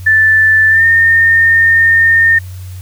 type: tone with pitch glide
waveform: sine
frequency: 1760 to 1824.2 Hz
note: A6 to A#6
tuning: 0 to -38 cents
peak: -5 dBFS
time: 0.06-2.39 s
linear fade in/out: 10 ms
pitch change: +62 cents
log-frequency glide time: 0.69-0.85 s
effects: added 92 Hz sine -24 dBFS peak until 2.81 s + white hiss -41 dBFS RMS until 2.81 s